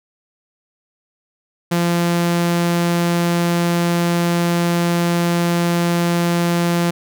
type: tone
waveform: sawtooth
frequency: 172 Hz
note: F3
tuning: 26 cents flat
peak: -11 dBFS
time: 1.71-6.91 s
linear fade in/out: 10 ms
effects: none